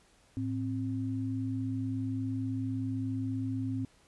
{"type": "tone pair together", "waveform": "sine", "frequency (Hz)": [108.24, 263.6], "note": ["A2", "C4"], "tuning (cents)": [-28, 13], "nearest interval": "octave + minor third", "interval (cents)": 1541, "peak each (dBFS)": [-34, -33], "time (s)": [0.37, 3.85], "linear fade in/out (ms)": 0, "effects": ["pink hiss -64 dBFS RMS until 4.07 s", "resampled to 24000 Hz"]}